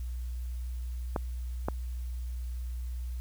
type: clicks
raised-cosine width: 1 ms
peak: -15 dBFS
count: 2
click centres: 1.162 / 1.685 s
effects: added 61 Hz sine -33 dBFS peak until 3.2 s + white hiss -59 dBFS RMS until 3.2 s